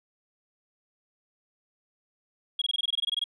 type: tone bursts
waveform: sine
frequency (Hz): 3303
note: G#7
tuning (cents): -10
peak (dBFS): -23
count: 14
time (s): 2.59-3.241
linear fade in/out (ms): 5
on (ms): 27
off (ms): 21
effects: tanh soft clip ceiling -21 dBFS